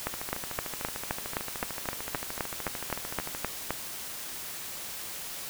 two click trains, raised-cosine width 0.5 ms, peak -13 / -20 dBFS, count 15 / 44, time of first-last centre 0.07-3.706 / 0.14-3.349 s, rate 3.85 / 13.4 Hz, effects white hiss -39 dBFS RMS until 5.49 s

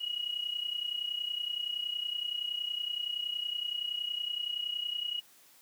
sine tone with amplitude modulation, 2900 Hz, F#7, 35 cents flat, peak -29 dBFS, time 0-5.21 s, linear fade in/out 20 ms, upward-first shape sine, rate 30.7 Hz, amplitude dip 75%, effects white hiss -60 dBFS RMS until 5.61 s + high-pass 150 Hz 12 dB/octave

